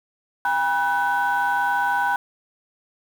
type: tone cluster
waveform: sine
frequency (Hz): 805 / 969 / 1505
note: G5 / B5 / F#6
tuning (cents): +46 / -33 / +29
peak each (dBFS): -22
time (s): 0.45-2.16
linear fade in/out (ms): 2
effects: tanh soft clip ceiling -13 dBFS + 7-bit